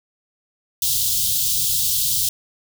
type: band-stop noise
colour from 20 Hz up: white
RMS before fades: -20 dBFS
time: 0.82-2.29 s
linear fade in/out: 2 ms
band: 160 to 3200 Hz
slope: 48 dB/octave
effects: none